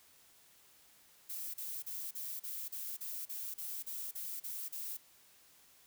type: noise bursts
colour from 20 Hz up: violet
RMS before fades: -42 dBFS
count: 13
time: 1.29-4.972 s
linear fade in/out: 10 ms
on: 250 ms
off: 36 ms
effects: white hiss -64 dBFS RMS until 5.86 s